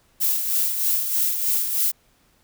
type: noise with tremolo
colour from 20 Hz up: violet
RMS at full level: -20 dBFS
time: 0.2-1.92 s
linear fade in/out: 20 ms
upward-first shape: sine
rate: 3.2 Hz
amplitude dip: 50%
effects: pink hiss -61 dBFS RMS until 2.43 s